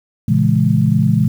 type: chord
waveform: sine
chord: A# half-diminished seventh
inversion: none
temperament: just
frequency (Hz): 116.54 / 139.85 / 167.82 / 209.8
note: A#2 / C#3 / E3 / G#3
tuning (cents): 0 / +16 / +31 / +18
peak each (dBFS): -16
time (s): 0.28-1.28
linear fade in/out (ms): 5
effects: 7-bit